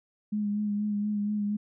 sine tone with vibrato, 207.7 Hz, G#3, in tune, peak -26 dBFS, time 0.32-1.57 s, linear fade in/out 10 ms, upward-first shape sine, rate 4.2 Hz, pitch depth 27 cents each way, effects none

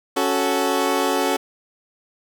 20% pulse chord, F# minor, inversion second, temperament equal, 277.2 / 370 / 440 Hz, C#4 / F#4 / A4, 0 / 0 / 0 cents, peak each -18 dBFS, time 0.16-1.37 s, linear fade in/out 10 ms, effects none

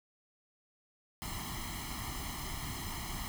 pink noise with comb filter, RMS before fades -40 dBFS, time 1.22-3.28 s, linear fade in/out 0 ms, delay 0.97 ms, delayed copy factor +0.95, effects none

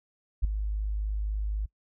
sine tone with ADSR envelope, 51.91 Hz, G#1, in tune, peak -16 dBFS, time 0.42-1.66 s, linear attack 25 ms, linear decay 5 ms, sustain -11 dB, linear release 9 ms, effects noise-tail reverb RT60 0.1 s tail -23 dB re dry + tanh soft clip ceiling -15 dBFS

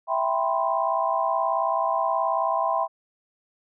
sine chord, C major seventh, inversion first, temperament equal, 659.3 / 784 / 987.8 / 1046.5 Hz, E5 / G5 / B5 / C6, 0 / 0 / 0 / 0 cents, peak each -26 / -27 / -27 / -27 dBFS, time 0.07-2.88 s, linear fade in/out 50 ms, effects none

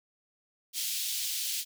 pink high-pass noise, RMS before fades -33 dBFS, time 0.73-1.65 s, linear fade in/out 50 ms, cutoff 3100 Hz, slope 24 dB/octave, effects none

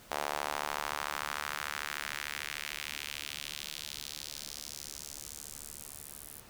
sawtooth tone with high-pass filter sweep, 73.42 Hz, D2, in tune, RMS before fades -40 dBFS, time 0.11-6.41 s, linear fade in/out 5 ms, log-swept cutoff 710 to 11000 Hz, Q 1.6, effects pink hiss -55 dBFS RMS until 6.49 s

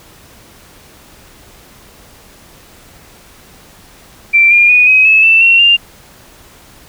sine tone with pitch steps, 2349 / 2408 / 2469 / 2531 / 2594 / 2660 / 2726 / 2795 Hz, D7 / D7 / D#7 / D#7 / E7 / E7 / F7 / F7, 0 / +43 / -14 / +29 / -28 / +15 / -43 / +1 cents, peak -4 dBFS, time 4.33-5.77 s, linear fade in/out 20 ms, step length 180 ms, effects pink hiss -41 dBFS RMS until 6.88 s

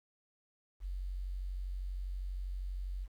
sine tone with quantisation, 46.25 Hz, F#1, in tune, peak -36 dBFS, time 0.8-3.08 s, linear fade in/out 50 ms, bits 11, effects none

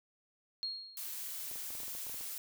sine tone with exponential decay, 4268 Hz, C8, 34 cents sharp, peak -33 dBFS, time 0.63-1.28 s, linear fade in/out 0 ms, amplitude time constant 140 ms
blue noise, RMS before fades -42 dBFS, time 0.97-2.38 s, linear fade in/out 2 ms
clicks, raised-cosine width 1 ms, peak -39 dBFS, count 12, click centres 1.514 / 1.558 / 1.705 / 1.752 / 1.803 / 1.833 / 1.881 / 1.951 / 2.067 / 2.097 / 2.144 / 2.21 s
effects none

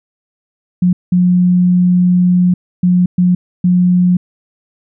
sine tone bursts at uneven times, 179.4 Hz, F3, 47 cents sharp, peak -7 dBFS, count 5, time 0.82-0.93 / 1.12-2.54 / 2.83-3.06 / 3.18-3.35 / 3.64-4.17 s, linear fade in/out 5 ms, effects none

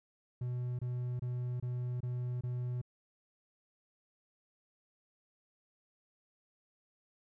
triangle tone bursts, 123.6 Hz, B2, 2 cents sharp, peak -32 dBFS, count 6, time 0.41-2.815 s, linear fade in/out 5 ms, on 380 ms, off 25 ms, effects none

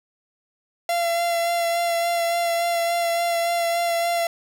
45% pulse tone with vibrato, 683 Hz, F5, 39 cents flat, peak -20 dBFS, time 0.89-4.27 s, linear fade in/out 2 ms, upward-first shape sine, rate 3.5 Hz, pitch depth 17 cents each way, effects 8-bit

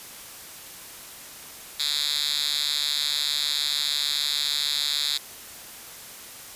5% pulse tone with high-pass filter, 146.6 Hz, D3, 3 cents flat, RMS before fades -26 dBFS, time 1.79-5.18 s, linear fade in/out 10 ms, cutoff 3600 Hz, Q 4.9, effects white hiss -42 dBFS RMS until 6.55 s + resampled to 32000 Hz

